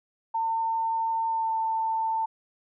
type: tone with pitch glide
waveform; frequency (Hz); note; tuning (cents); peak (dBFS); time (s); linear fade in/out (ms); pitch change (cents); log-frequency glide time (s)
sine; 903 to 893.1; A5 to A5; +45 to +26; -24; 0.34-2.26; 10; -19; 1.25-1.54
effects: none